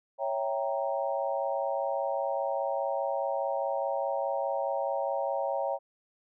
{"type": "chord", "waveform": "sine", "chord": "C# diminished seventh", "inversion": "none", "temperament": "equal", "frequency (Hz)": [554.4, 659.3, 784, 932.3], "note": ["C#5", "E5", "G5", "Bb5"], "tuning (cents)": [0, 0, 0, 0], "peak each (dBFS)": [-31, -34, -34, -36], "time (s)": [0.18, 5.79], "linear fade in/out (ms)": 50, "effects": []}